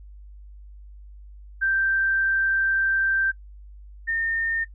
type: tone pair in turn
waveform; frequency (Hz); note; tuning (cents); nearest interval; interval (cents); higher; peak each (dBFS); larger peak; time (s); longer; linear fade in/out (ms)
sine; 1568 / 1821.5; G6 / A#6; 0 / -41; minor third; 259; second; -19 / -22; first; 1.61-3.32 / 4.07-4.65; first; 20
effects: noise-tail reverb RT60 0.1 s tail -21 dB re dry + added 50 Hz sine -41 dBFS peak until 4.74 s